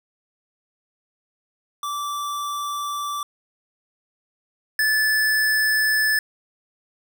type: tone pair in turn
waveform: square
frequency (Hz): 1165 / 1738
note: D6 / A6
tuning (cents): -14 / -22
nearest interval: perfect fifth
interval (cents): 692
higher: second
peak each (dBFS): -26 / -18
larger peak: second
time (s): 1.83-3.23 / 4.79-6.19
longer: neither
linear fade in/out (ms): 2
effects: none